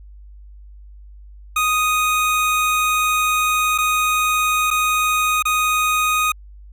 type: tone with dropouts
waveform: 25% pulse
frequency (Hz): 1244.5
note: D#6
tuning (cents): 0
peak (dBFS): -12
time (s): 1.56-6.32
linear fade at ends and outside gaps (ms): 5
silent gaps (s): 3.779-3.784 / 4.705-4.71 / 5.425-5.453
effects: added 50 Hz sine -38 dBFS peak until 6.72 s